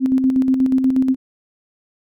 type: tone with tremolo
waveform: sine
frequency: 261.6 Hz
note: C4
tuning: in tune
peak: -11 dBFS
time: 0-1.16 s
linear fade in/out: 50 ms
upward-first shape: square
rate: 8.3 Hz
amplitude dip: 45%
effects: none